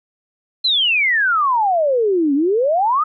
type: exponential two-way sweep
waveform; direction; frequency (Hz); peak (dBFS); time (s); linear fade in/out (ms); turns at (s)
sine; down then up; 4171 to 270.5 to 1292; -13; 0.64-3.04; 10; 2.34
effects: none